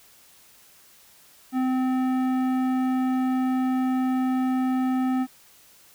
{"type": "tone with tanh clipping", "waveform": "sine", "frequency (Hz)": 257.8, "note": "C4", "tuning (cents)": -26, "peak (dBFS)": -23, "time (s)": [1.52, 5.27], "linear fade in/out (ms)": 50, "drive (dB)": 14, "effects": ["white hiss -54 dBFS RMS until 5.94 s"]}